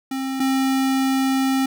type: tone pair in turn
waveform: square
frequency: 266.3 / 266.3 Hz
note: C4 / C4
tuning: +31 / +31 cents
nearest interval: unison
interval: 0 cents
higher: neither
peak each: -24 / -18 dBFS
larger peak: second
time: 0.11-0.4 / 0.4-1.66 s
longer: second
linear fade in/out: 5 ms
effects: none

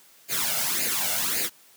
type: noise with flanger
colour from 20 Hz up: white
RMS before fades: -26 dBFS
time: 0.28-1.5 s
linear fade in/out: 50 ms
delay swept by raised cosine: 0.43 to 1.43 ms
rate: 1.8 Hz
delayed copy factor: +0.7
effects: white hiss -55 dBFS RMS until 1.76 s + high-pass 150 Hz 12 dB/octave

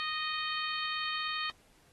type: harmonic tone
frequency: 620 Hz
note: D#5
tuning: 6 cents flat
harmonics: 2 / 3 / 4 / 5 / 6 / 7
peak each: -37 / -39 / -40 / -41 / -42 / -42 dBFS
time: 0-1.5 s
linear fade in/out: 0 ms
effects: pink hiss -65 dBFS RMS until 1.92 s + AAC 32 kbps

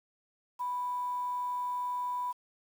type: tone with quantisation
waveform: sine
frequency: 987.8 Hz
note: B5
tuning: in tune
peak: -31 dBFS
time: 0.59-2.33 s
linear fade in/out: 20 ms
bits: 9
effects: none

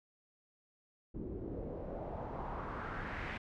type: noise with low-pass filter sweep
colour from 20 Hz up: pink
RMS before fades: -42 dBFS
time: 1.14-3.38 s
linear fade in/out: 10 ms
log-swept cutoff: 300 to 2200 Hz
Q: 2.3
effects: none

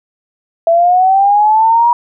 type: linear sweep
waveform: sine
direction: up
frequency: 660 to 961 Hz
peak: -6 dBFS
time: 0.67-1.93 s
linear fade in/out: 2 ms
effects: none

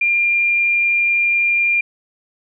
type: tone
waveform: sine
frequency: 2396 Hz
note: D7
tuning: 34 cents sharp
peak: -13 dBFS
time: 0.01-1.81 s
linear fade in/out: 5 ms
effects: none

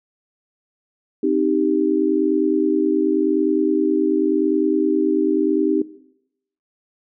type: chord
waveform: sine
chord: C minor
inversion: none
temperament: equal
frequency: 261.6 / 311.1 / 392 Hz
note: C4 / Eb4 / G4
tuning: 0 / 0 / 0 cents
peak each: -22 / -19 / -20 dBFS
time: 1.23-5.82 s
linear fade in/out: 5 ms
effects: noise-tail reverb RT60 0.8 s tail -18 dB re dry

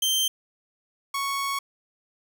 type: tone pair in turn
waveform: sawtooth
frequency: 3136 / 1108.7 Hz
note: G7 / C#6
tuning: 0 / 0 cents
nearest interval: octave + tritone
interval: 1800 cents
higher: first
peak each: -18 / -22 dBFS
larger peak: first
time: 0.02-0.28 / 1.14-1.59 s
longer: second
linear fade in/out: 5 ms
effects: none

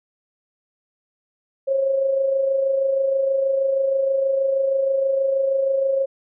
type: tone with amplitude modulation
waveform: sine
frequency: 541 Hz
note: C#5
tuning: 42 cents flat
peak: -15 dBFS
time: 1.67-6.06 s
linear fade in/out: 20 ms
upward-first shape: sine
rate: 26.3 Hz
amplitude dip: 45%
effects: none

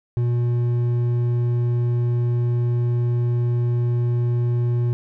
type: tone with hard clipping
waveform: triangle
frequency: 120.3 Hz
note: B2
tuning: 45 cents flat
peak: -19 dBFS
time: 0.17-4.93 s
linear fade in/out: 0 ms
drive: 9 dB
effects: none

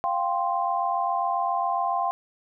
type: chord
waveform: sine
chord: F suspended second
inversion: none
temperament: just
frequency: 698.5 / 785.8 / 1047.7 Hz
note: F5 / G5 / C6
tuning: 0 / +4 / +2 cents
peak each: -27 dBFS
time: 0.04-2.11 s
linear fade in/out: 0 ms
effects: none

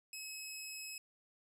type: tone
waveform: 15% pulse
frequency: 2568 Hz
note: E7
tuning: 46 cents flat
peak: -37 dBFS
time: 0.13-0.98 s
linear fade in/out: 2 ms
effects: none

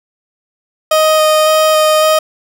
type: tone with vibrato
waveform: 30% pulse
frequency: 622.3 Hz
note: D#5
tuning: in tune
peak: -5 dBFS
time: 0.91-2.19 s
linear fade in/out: 5 ms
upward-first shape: square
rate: 1.8 Hz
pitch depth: 8 cents each way
effects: none

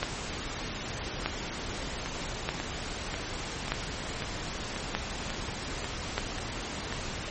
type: two click trains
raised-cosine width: 0.3 ms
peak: -11 / -17 dBFS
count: 6 / 10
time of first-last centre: 0.03-6.18 / 2.06-6.925 s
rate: 0.813 / 1.85 Hz
effects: pink hiss -36 dBFS RMS until 7.3 s + MP3 32 kbps

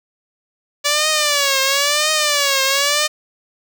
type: tone with vibrato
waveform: 5% pulse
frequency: 576 Hz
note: D5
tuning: 34 cents flat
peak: -3 dBFS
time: 0.84-3.08 s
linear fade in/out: 20 ms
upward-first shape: triangle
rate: 0.98 Hz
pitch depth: 140 cents each way
effects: none

